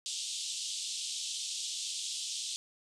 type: band-pass noise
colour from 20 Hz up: pink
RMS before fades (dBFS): -38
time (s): 0.06-2.56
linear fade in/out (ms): 0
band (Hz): 3100 to 8800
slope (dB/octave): 48
effects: none